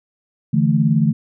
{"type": "chord", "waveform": "sine", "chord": "D suspended second", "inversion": "none", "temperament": "equal", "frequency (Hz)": [146.83, 164.81, 220], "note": ["D3", "E3", "A3"], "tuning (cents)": [0, 0, 0], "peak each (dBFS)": -17, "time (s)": [0.53, 1.13], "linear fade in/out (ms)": 10, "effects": []}